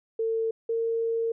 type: tone pair in turn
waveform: sine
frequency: 449.7 / 457 Hz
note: A4 / A#4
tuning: +38 / -34 cents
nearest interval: unison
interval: 28 cents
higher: second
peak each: -24 dBFS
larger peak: neither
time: 0.19-0.51 / 0.69-1.32 s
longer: second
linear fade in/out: 5 ms
effects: none